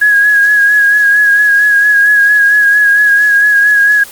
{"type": "tone with vibrato", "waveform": "sine", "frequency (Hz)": 1661.2, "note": "G#6", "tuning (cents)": 0, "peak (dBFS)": -4, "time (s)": [0.01, 4.04], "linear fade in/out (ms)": 10, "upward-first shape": "sine", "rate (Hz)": 4.4, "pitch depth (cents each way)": 33, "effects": ["white hiss -31 dBFS RMS until 4.11 s", "Opus 24 kbps"]}